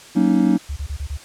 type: chord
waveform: triangle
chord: D# minor seventh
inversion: first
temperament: just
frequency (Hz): 186.68 / 233.3 / 280 / 311.1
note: F#3 / A#3 / C#4 / D#4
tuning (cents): +16 / +2 / +18 / 0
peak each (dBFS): -17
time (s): 0.15-0.58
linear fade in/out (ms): 20
type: tone bursts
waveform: sine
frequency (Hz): 71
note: C#2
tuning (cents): +42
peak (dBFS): -23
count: 5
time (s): 0.69-1.173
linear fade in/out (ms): 10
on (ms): 75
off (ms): 27
effects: white hiss -42 dBFS RMS until 1.24 s + low-pass 8000 Hz 12 dB/octave